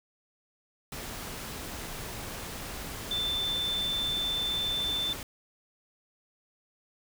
sine tone in noise, 3540 Hz, A7, 10 cents sharp, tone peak -28 dBFS, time 3.11-5.13 s, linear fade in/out 2 ms, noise pink, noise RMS -39 dBFS, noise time 0.92-5.23 s, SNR +8 dB, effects none

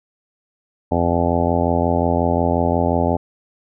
harmonic tone, 85.6 Hz, F2, 34 cents flat, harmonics 1 / 2 / 3 / 4 / 5 / 6 / 7 / 8 / 9 / 10, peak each -22 / -24 / -22 / -27 / -25 / -26 / -23 / -27 / -25 / -26 dBFS, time 0.91-3.17 s, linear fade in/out 10 ms, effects none

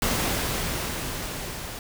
pink noise with level ramp, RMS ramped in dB -24 to -36 dBFS, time 0.02-1.79 s, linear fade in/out 2 ms, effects none

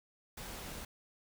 pink noise, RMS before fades -45 dBFS, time 0.37-0.85 s, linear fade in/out 5 ms, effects none

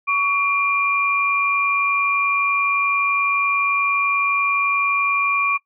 sine tone pair together, 1127.9 / 2390 Hz, C#6 / D7, +30 / +30 cents, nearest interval octave + minor second, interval 1300 cents, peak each -19 dBFS, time 0.07-5.58 s, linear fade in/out 20 ms, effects noise-tail reverb RT60 0.1 s tail -20 dB re dry

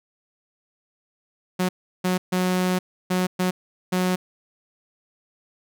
sawtooth tone bursts at uneven times, 183 Hz, F#3, 19 cents flat, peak -16 dBFS, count 6, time 1.59-1.69 / 2.04-2.18 / 2.32-2.79 / 3.1-3.27 / 3.39-3.51 / 3.92-4.16 s, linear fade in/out 10 ms, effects none

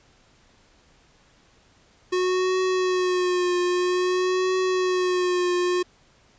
square tone with vibrato, 364.4 Hz, F#4, 26 cents flat, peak -21 dBFS, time 2.12-5.83 s, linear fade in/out 10 ms, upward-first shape triangle, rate 0.51 Hz, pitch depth 41 cents each way, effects pink hiss -58 dBFS RMS until 6.38 s + resampled to 16000 Hz

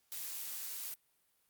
blue noise with amplitude modulation, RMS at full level -41 dBFS, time 0.12-0.94 s, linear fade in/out 0 ms, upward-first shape sine, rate 96.3 Hz, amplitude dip 30%, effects white hiss -75 dBFS RMS until 1.49 s + Opus 48 kbps

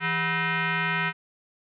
sine tone with frequency modulation, 164.81 Hz, E3, in tune, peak -23 dBFS, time 0-1.13 s, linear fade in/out 50 ms, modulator 568 Hz, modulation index 4.2, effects none

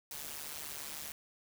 white noise with amplitude modulation, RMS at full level -40 dBFS, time 0.11-1.12 s, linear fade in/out 2 ms, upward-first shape sine, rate 147 Hz, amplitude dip 85%, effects none

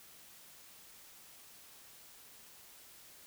silence, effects white hiss -57 dBFS RMS until 3.26 s

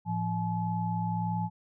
sine tone cluster, 111.7 / 173.2 / 857 Hz, A2 / F3 / A5, +27 / -14 / -46 cents, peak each -33 / -31 / -33 dBFS, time 0.05-1.5 s, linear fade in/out 50 ms, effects none

